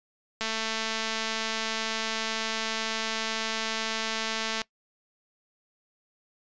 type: click train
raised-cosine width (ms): 0.2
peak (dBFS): -13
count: 935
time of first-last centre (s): 0.41-4.617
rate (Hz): 222
effects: noise-tail reverb RT60 0.1 s tail -21 dB re dry + resampled to 16000 Hz